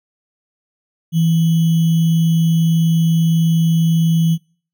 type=tone with sample-and-hold; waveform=sine; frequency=164.2 Hz; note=E3; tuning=6 cents flat; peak=-11 dBFS; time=1.12-4.38 s; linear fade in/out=50 ms; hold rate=3150 Hz; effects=noise-tail reverb RT60 0.5 s tail -26 dB re dry